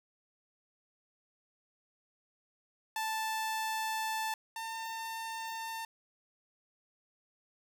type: tone pair in turn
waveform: sawtooth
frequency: 880 / 901.6 Hz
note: A5 / A5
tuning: 0 / +42 cents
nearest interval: unison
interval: 42 cents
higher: second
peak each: -29 / -34 dBFS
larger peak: first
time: 2.96-4.34 / 4.56-5.85 s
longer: first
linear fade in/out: 2 ms
effects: none